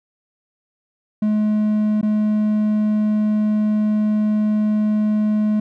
triangle tone with dropouts, 212.5 Hz, G#3, 40 cents sharp, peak -13 dBFS, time 1.22-5.6 s, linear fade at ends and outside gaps 5 ms, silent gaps 2.013-2.028 s, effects none

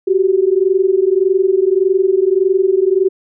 sine tone pair together, 369.6 / 391.3 Hz, F#4 / G4, -2 / -3 cents, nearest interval minor second, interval 99 cents, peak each -13 dBFS, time 0.07-3.09 s, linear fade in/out 10 ms, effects none

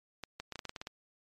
clicks, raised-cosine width 0.2 ms, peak -23 dBFS, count 10, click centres 0.237 / 0.4 / 0.523 / 0.557 / 0.592 / 0.653 / 0.694 / 0.762 / 0.815 / 0.871 s, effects MP3 64 kbps

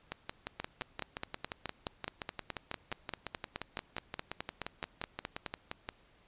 two click trains, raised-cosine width 0.3 ms, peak -20 / -21 dBFS, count 24 / 34, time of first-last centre 0.6-5.463 / 0.12-5.889 s, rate 4.73 / 5.72 Hz, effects pink hiss -65 dBFS RMS until 6.27 s + resampled to 8000 Hz

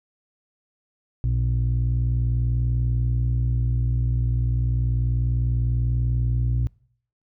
sine tone pair together, 60.3 / 120.6 Hz, B1 / B2, -41 / -41 cents, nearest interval octave, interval 1200 cents, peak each -20 dBFS, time 1.24-6.67 s, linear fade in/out 0 ms, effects noise-tail reverb RT60 0.6 s tail -25 dB re dry + tanh soft clip ceiling -16 dBFS

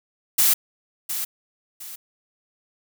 blue noise with echo, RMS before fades -17 dBFS, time 0.38-0.54 s, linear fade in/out 10 ms, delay 710 ms, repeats 2, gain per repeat -10 dB, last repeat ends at 1.96 s, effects none

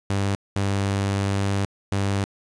sawtooth tone bursts at uneven times, 99 Hz, G2, 18 cents sharp, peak -17 dBFS, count 3, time 0.1-0.35 / 0.56-1.65 / 1.92-2.24 s, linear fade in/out 0 ms, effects resampled to 22050 Hz + 8-bit

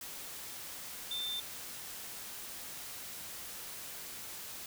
sine tone in noise, 3571 Hz, A7, 25 cents sharp, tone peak -35 dBFS, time 1.11-1.4 s, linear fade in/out 2 ms, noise white, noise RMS -45 dBFS, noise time 0.01-4.66 s, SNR +7 dB, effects none

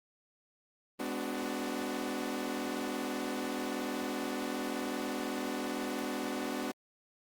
sawtooth chord, G# half-diminished seventh, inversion none, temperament equal with one note detuned, 207.7 / 252.7 / 293.7 / 370 Hz, G#3 / B3 / D4 / F#4, 0 / +40 / 0 / 0 cents, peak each -39 / -34 / -35 / -37 dBFS, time 0.99-6.72 s, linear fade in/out 10 ms, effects Opus 32 kbps

